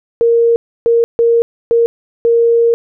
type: tone bursts at uneven times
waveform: sine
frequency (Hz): 465.7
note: A#4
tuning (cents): -2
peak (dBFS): -7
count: 5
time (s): 0.21-0.56 / 0.86-1.04 / 1.19-1.42 / 1.71-1.86 / 2.25-2.74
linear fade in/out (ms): 0
effects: none